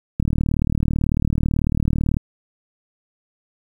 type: click train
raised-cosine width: 5 ms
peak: -7 dBFS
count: 76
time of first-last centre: 0.2-2.169 s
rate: 38.1 Hz
effects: 8-bit